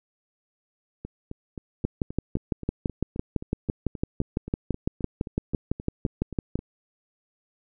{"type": "two click trains", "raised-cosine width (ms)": 3, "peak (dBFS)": [-11, -22], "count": [29, 22], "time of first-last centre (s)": [[1.85, 6.556], [1.05, 6.591]], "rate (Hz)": [5.95, 3.79], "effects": []}